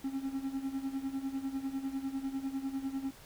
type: tone with tremolo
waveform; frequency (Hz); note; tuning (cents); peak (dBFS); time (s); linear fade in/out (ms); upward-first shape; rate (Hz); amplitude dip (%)
triangle; 270; C#4; -45; -29; 0.04-3.11; 5; sine; 10; 75
effects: pink hiss -55 dBFS RMS until 3.25 s